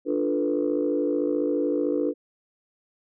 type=chord; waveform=sine; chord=B half-diminished seventh; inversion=first; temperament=equal; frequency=293.7 / 349.2 / 440 / 493.9 Hz; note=D4 / F4 / A4 / B4; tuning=0 / 0 / 0 / 0 cents; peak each=-25 / -28 / -28 / -27 dBFS; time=0.05-2.14 s; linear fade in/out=50 ms; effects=tanh soft clip ceiling -13 dBFS